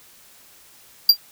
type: tone with exponential decay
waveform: square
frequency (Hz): 4753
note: D8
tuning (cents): +20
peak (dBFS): -5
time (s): 1.09-1.17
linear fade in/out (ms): 5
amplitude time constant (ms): 17
effects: white hiss -50 dBFS RMS until 1.31 s